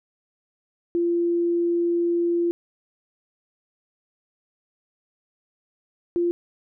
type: tone pair in turn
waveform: sine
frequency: 343.5 / 346.3 Hz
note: F4 / F4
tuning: -29 / -15 cents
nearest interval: unison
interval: 14 cents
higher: second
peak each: -19 dBFS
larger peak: neither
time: 0.95-2.51 / 6.16-6.31 s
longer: first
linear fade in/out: 0 ms
effects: none